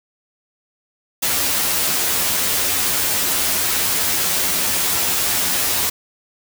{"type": "noise with comb filter", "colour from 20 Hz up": "white", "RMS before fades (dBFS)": -19, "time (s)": [1.22, 5.9], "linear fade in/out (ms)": 10, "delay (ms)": 11, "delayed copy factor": 0.8, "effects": []}